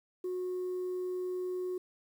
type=tone; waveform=sine; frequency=365 Hz; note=F#4; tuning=24 cents flat; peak=-31 dBFS; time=0.24-1.78 s; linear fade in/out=5 ms; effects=tanh soft clip ceiling -31 dBFS + 10-bit